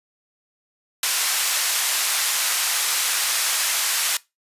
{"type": "band-pass noise", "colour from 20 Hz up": "white", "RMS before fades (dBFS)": -22, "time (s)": [1.03, 4.17], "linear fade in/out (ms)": 2, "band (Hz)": [1000, 11000], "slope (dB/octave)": 12, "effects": ["noise-tail reverb RT60 0.2 s tail -20 dB re dry", "resampled to 32000 Hz"]}